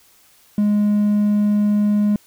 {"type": "tone", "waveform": "triangle", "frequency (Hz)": 207.7, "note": "G#3", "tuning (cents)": 0, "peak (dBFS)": -11, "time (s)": [0.58, 2.16], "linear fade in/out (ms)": 2, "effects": ["tanh soft clip ceiling -7 dBFS", "white hiss -53 dBFS RMS until 2.26 s"]}